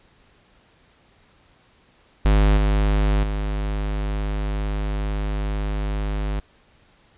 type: tone with level steps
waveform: square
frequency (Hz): 51.1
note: G#1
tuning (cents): -27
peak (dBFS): -14 / -17 / -23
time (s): 2.25-6.4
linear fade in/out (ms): 5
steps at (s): 2.57 / 3.23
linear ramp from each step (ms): 5
effects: pink hiss -57 dBFS RMS until 7.17 s + resampled to 8000 Hz